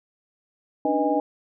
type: tone cluster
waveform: sine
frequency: 282.2 / 300.7 / 490 / 625 / 817 Hz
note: C#4 / D4 / B4 / D#5 / G#5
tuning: +31 / +41 / -14 / +8 / -29 cents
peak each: -28 / -25 / -27 / -26 / -25 dBFS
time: 0.85-1.2 s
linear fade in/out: 2 ms
effects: none